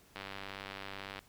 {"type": "click train", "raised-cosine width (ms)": 0.3, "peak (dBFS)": -26, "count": 102, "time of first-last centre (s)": [0.16, 1.191], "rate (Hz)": 98, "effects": ["pink hiss -63 dBFS RMS until 1.28 s"]}